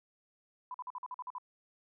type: tone bursts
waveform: sine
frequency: 1000 Hz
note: B5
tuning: 21 cents sharp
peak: -38 dBFS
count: 9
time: 0.71-1.383 s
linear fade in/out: 2 ms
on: 33 ms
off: 47 ms
effects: none